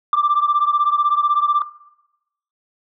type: beating tone pair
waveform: sine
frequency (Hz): 1174.7 / 1190.7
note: D6 / D6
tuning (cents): 0 / +23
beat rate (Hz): 16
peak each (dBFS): -15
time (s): 0.13-1.62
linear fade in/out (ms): 2
effects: noise-tail reverb RT60 0.9 s tail -19 dB re dry + tanh soft clip ceiling -9 dBFS